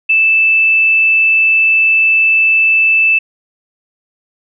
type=tone; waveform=sine; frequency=2637 Hz; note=E7; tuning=in tune; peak=-7 dBFS; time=0.09-3.19 s; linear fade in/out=10 ms; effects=none